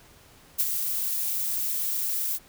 violet noise with ADSR envelope, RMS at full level -22 dBFS, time 0.58-2.39 s, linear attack 22 ms, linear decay 43 ms, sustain -6 dB, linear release 39 ms, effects pink hiss -54 dBFS RMS until 2.48 s

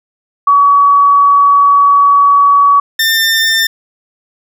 sine / 20% pulse tone pair in turn, 1133 / 1798.5 Hz, C#6 / A6, +37 / +37 cents, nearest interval minor sixth, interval 800 cents, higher second, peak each -4 dBFS, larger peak neither, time 0.47-2.8 / 2.99-3.67 s, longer first, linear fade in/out 5 ms, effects none

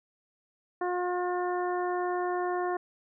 harmonic tone, 358.1 Hz, F4, 43 cents sharp, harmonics 1 / 2 / 3 / 4 / 5, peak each -30 / -32 / -36 / -42 / -42 dBFS, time 0.81-2.77 s, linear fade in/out 5 ms, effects none

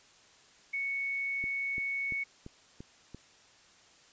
sine tone, 2217 Hz, C#7, in tune, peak -31 dBFS, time 0.73-2.24 s, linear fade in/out 10 ms
click train, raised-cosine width 3 ms, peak -31 dBFS, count 6, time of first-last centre 1.44-3.146 s, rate 2.93 Hz
effects white hiss -60 dBFS RMS until 4.12 s + resampled to 16000 Hz

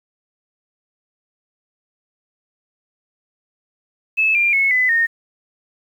sine tone with pitch steps, 2605 / 2389 / 2191 / 2009 / 1842 Hz, E7 / D7 / C#7 / B6 / A#6, -21 / +29 / -21 / +29 / -21 cents, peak -13 dBFS, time 4.17-5.07 s, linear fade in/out 20 ms, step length 180 ms, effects 8-bit

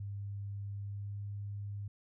sine tone with pitch glide, 100.5 to 101.49 Hz, G2 to G#2, +44 to -39 cents, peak -38 dBFS, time 0-1.88 s, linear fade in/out 5 ms, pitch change +17 cents, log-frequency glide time 0.8-1.16 s, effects none

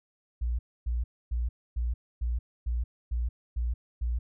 sine tone bursts, 59.4 Hz, A#1, 33 cents sharp, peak -26 dBFS, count 9, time 0.41-4.19 s, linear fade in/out 10 ms, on 180 ms, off 270 ms, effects none

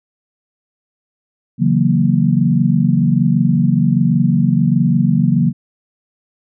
sine chord, F# dominant seventh, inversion second, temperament equal with one note detuned, 138.59 / 163.68 / 185 / 233.1 Hz, C#3 / E3 / F#3 / A#3, 0 / -12 / 0 / 0 cents, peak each -16 dBFS, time 1.58-5.53 s, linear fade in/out 50 ms, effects none

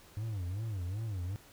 triangle tone with vibrato, 99.6 Hz, G2, 28 cents sharp, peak -32 dBFS, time 0.17-1.36 s, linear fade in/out 0 ms, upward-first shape sine, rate 2.6 Hz, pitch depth 230 cents each way, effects pink hiss -58 dBFS RMS until 1.52 s

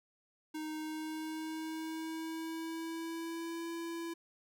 square tone with pitch glide, 310.6 to 334.8 Hz, D#4 to E4, -3 to +27 cents, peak -39 dBFS, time 0.54-4.14 s, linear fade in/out 10 ms, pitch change +130 cents, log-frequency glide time 0.77-3.7 s, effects none

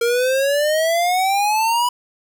square exponential sweep, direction up, 462.6 to 987.8 Hz, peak -16 dBFS, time 0.01-1.89 s, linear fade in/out 5 ms, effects none

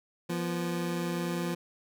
25% pulse tone pair together, 172.8 / 244.4 Hz, F3 / B3, -18 / -18 cents, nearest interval tritone, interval 600 cents, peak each -27 / -34 dBFS, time 0.29-1.55 s, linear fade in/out 10 ms, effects none

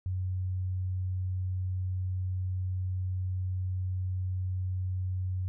sine tone, 92.5 Hz, F#2, in tune, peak -29 dBFS, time 0.06-5.48 s, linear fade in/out 0 ms, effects none

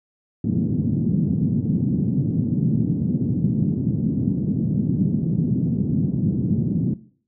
pink band-pass noise, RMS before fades -21 dBFS, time 0.44-6.94 s, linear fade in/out 5 ms, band 130 to 240 Hz, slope 24 dB/octave, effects noise-tail reverb RT60 0.5 s tail -18 dB re dry

